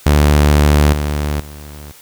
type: tone with level steps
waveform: sawtooth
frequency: 73.8 Hz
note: D2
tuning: 9 cents sharp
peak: -4 / -12 / -27 dBFS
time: 0.06-1.92 s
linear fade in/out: 5 ms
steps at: 0.93 / 1.4 s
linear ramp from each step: 2 ms
effects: white hiss -42 dBFS RMS until 2.01 s